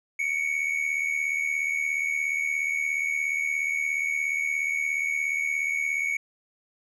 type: tone pair together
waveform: triangle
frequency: 2218 / 2295 Hz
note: C#7 / D7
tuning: 0 / -40 cents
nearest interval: minor second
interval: 60 cents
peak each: -24 / -29 dBFS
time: 0.19-6.17 s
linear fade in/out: 5 ms
effects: resampled to 32000 Hz